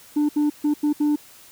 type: tone bursts at uneven times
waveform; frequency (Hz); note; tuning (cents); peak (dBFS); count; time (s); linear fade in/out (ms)
sine; 296.4; D4; +16; -14; 5; 0.16-0.29 / 0.36-0.5 / 0.64-0.74 / 0.83-0.93 / 1-1.16; 10
effects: tanh soft clip ceiling -16 dBFS + white hiss -48 dBFS RMS until 1.51 s